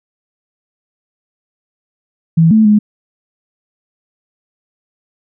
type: tone with pitch steps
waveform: sine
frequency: 163.7 / 218.8 / 210.2 Hz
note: E3 / A3 / G#3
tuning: -12 / -9 / +21 cents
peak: -5 dBFS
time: 2.37-2.79 s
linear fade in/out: 10 ms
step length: 140 ms
effects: none